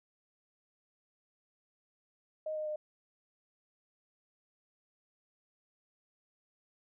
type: tone with pitch steps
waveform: sine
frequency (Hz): 622.3 / 615.2 / 608.1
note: D#5 / D#5 / D#5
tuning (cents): 0 / -20 / -40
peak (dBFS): -34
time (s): 2.46-2.76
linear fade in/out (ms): 5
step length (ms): 100
effects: none